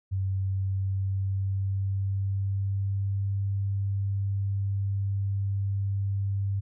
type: tone with pitch glide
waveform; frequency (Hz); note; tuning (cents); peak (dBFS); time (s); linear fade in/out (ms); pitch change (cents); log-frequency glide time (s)
sine; 95.9 to 98.82; G2 to G2; -37 to +14; -25; 0.11-6.61; 20; +51; 0.24-3.34
effects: none